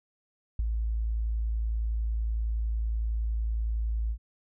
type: tone with ADSR envelope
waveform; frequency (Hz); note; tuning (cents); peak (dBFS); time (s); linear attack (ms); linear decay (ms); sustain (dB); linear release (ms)
sine; 55.4; A1; +13; -22; 0.59-4.18; 4; 18; -4; 73
effects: none